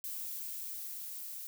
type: noise with level ramp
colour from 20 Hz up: violet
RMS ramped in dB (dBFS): -40 to -44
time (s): 0.04-1.47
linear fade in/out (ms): 0
effects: none